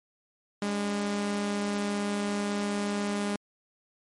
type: tone pair together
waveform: sawtooth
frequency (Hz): 204.1 / 288.9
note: G#3 / D4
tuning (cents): -30 / -28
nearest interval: tritone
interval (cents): 602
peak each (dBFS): -24 / -35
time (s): 0.62-3.36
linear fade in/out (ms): 2
effects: MP3 48 kbps